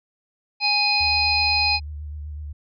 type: harmonic tone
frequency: 830.6 Hz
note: G#5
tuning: in tune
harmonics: 1 / 3 / 5 / 6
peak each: -25 / -21 / -22 / -25 dBFS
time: 0.6-1.8 s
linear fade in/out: 50 ms
type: tone with vibrato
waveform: sine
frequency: 74.6 Hz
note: D2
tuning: 28 cents sharp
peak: -30 dBFS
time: 1-2.53 s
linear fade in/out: 10 ms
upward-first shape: triangle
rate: 8 Hz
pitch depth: 51 cents each way
effects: none